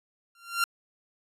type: tone with exponential growth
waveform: sawtooth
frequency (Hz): 1381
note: F6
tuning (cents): -20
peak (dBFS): -17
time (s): 0.35-0.64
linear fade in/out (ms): 2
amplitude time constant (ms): 61
effects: resampled to 32000 Hz